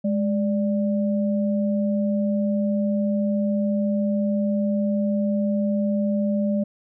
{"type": "tone pair together", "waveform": "sine", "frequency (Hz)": [207, 587.3], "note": ["G#3", "D5"], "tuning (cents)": [-5, 0], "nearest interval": "octave + tritone", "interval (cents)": 1805, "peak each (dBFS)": [-20, -27], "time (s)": [0.04, 6.64], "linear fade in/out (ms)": 10, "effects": []}